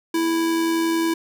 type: tone with amplitude modulation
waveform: square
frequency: 329.6 Hz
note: E4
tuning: in tune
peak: -18 dBFS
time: 0.14-1.14 s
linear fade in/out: 5 ms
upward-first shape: sine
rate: 91.1 Hz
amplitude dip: 30%
effects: none